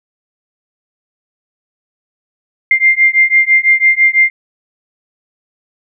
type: beating tone pair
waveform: sine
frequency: 2099 / 2105 Hz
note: C7 / C7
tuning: +5 / +10 cents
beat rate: 6 Hz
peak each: -10 dBFS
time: 2.71-4.3 s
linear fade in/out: 2 ms
effects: none